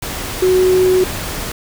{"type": "tone in noise", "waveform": "sine", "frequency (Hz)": 370, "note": "F#4", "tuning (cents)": 0, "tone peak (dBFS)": -9, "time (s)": [0.42, 1.04], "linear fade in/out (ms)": 5, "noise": "pink", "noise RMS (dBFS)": -24, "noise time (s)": [0.02, 1.52], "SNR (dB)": 12, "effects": []}